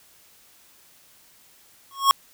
square tone with exponential growth, 1096 Hz, C#6, 20 cents flat, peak -10 dBFS, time 1.91-2.11 s, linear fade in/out 0 ms, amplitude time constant 43 ms, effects white hiss -55 dBFS RMS until 2.33 s

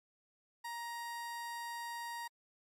30% pulse tone, 940 Hz, A#5, 14 cents sharp, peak -38 dBFS, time 0.64-2.28 s, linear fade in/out 10 ms, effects MP3 64 kbps

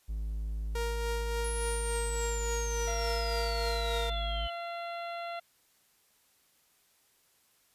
triangle tone, 53.3 Hz, G#1, 46 cents sharp, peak -30 dBFS, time 0.08-4.48 s, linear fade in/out 20 ms
sawtooth tone with tremolo, 467.9 Hz, A#4, 6 cents sharp, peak -28 dBFS, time 0.75-4.1 s, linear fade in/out 5 ms, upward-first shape triangle, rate 3.5 Hz, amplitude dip 45%
sine exponential sweep, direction down, 10548 to 2998 Hz, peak -38 dBFS, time 1.44-4.5 s, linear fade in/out 5 ms
harmonic tone, 685 Hz, F5, 34 cents flat, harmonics 1 / 2 / 3 / 4 / 5 / 6, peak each -37 / -43 / -47 / -49 / -51 / -53 dBFS, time 2.87-5.4 s, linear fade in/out 10 ms
effects white hiss -68 dBFS RMS until 7.74 s + resampled to 32000 Hz

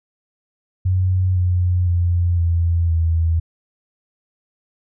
sine tone with pitch steps, 92.5 / 89.81 / 87.21 / 84.68 / 82.22 Hz, F#2 / F2 / F2 / E2 / E2, 0 / +49 / -2 / +47 / -4 cents, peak -14 dBFS, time 0.85-3.4 s, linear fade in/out 10 ms, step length 510 ms, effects none

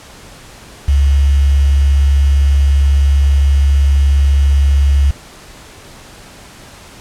sine tone with quantisation, 69.9 Hz, C#2, 15 cents sharp, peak -7 dBFS, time 0.88-5.11 s, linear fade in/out 5 ms, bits 5, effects pink hiss -37 dBFS RMS until 7 s + low-pass 10000 Hz 12 dB/octave

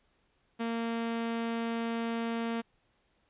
sawtooth tone, 230.4 Hz, A#3, 20 cents flat, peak -27 dBFS, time 0.59-2.62 s, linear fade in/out 20 ms, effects pink hiss -72 dBFS RMS until 3.29 s + resampled to 8000 Hz

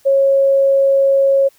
sine tone, 547 Hz, C#5, 23 cents flat, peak -9 dBFS, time 0.05-1.49 s, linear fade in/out 20 ms, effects white hiss -53 dBFS RMS until 1.58 s

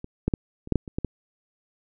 clicks, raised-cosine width 3 ms, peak -22 / -9 / -9 / -26 / -6 / -7 / -24 / -13 / -13 dBFS, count 9, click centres 0.044 / 0.28 / 0.338 / 0.674 / 0.723 / 0.757 / 0.878 / 0.985 / 1.047 s, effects none

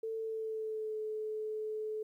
sine tone with pitch glide, 446 to 431.6 Hz, A4 to A4, +23 to -33 cents, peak -35 dBFS, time 0.03-2.03 s, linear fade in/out 5 ms, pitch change -56 cents, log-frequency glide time 0.17-0.98 s, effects 12-bit

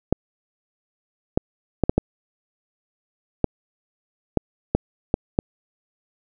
clicks, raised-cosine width 2 ms, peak -3 dBFS, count 10, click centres 0.126 / 1.375 / 1.837 / 1.895 / 1.98 / 3.443 / 4.373 / 4.75 / 5.141 / 5.389 s, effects none

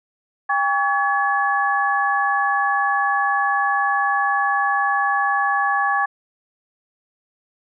sine tone cluster, 802 / 1130 / 1702 Hz, G5 / C#6 / G#6, +39 / +33 / +42 cents, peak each -21 dBFS, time 0.49-6.06 s, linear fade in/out 10 ms, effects none

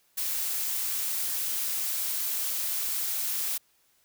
blue noise, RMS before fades -30 dBFS, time 0.17-3.58 s, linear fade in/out 10 ms, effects white hiss -67 dBFS RMS until 4.04 s

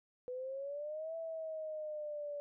sine exponential two-way sweep, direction up then down, 494.9 to 659.3 to 577 Hz, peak -39 dBFS, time 0.28-2.4 s, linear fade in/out 0 ms, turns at 1.16 s, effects none

